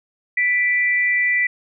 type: tone pair together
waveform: sine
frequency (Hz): 1975.5 / 2345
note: B6 / D7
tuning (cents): 0 / -3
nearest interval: minor third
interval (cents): 297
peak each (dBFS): -16 / -23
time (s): 0.37-1.47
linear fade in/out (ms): 5
effects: none